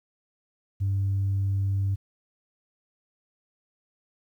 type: tone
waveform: sine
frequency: 98 Hz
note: G2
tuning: in tune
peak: -21 dBFS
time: 0.8-1.96 s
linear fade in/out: 20 ms
effects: tanh soft clip ceiling -20 dBFS + 10-bit